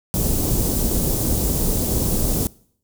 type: band-stop noise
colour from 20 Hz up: pink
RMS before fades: -20 dBFS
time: 0.14-2.47 s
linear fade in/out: 0 ms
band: 420 to 8300 Hz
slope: 12 dB/octave
effects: noise-tail reverb RT60 0.6 s tail -22 dB re dry